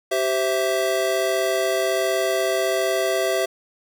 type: chord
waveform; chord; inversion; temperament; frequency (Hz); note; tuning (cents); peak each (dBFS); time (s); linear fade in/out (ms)
square; C major; second; equal with one note detuned; 387.3 / 523.3 / 659.3; G4 / C5 / E5; -21 / 0 / 0; -25 / -27 / -23; 0.11-3.46; 10
effects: none